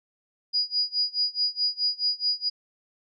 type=tone with tremolo; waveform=sine; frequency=4900 Hz; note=D#8; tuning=27 cents flat; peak=-20 dBFS; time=0.53-2.5 s; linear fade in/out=20 ms; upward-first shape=sine; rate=4.7 Hz; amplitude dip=95%; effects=none

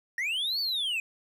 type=linear two-way sweep; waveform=triangle; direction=up then down; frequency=1829 to 4584 to 2469 Hz; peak=-26 dBFS; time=0.18-1 s; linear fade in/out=2 ms; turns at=0.6 s; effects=none

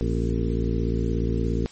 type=harmonic tone with a mistuned harmonic; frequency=57 Hz; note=A#1; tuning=38 cents flat; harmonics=1 / 2 / 3 / 4 / 5 / 6 / 7 / 8; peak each=-25 / -28 / -30 / -31 / -32 / -33 / -33 / -34 dBFS; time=0.01-1.66 s; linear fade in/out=0 ms; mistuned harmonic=5; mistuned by=-89 cents; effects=white hiss -49 dBFS RMS until 1.71 s + MP3 32 kbps

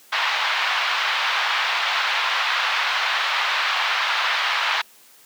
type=band-pass noise; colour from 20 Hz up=pink; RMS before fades=-22 dBFS; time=0.12-4.82 s; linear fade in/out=10 ms; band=920 to 3900 Hz; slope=24 dB/octave; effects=white hiss -51 dBFS RMS until 5.25 s + high-pass 200 Hz 12 dB/octave

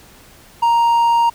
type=tone; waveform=triangle; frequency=934 Hz; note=A#5; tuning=3 cents sharp; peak=-9 dBFS; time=0.62-1.3 s; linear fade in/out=10 ms; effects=pink hiss -45 dBFS RMS until 1.34 s

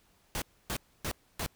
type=noise bursts; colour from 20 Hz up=pink; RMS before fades=-34 dBFS; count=4; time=0.35-1.462 s; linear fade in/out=0 ms; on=68 ms; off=280 ms; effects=pink hiss -67 dBFS RMS until 1.55 s

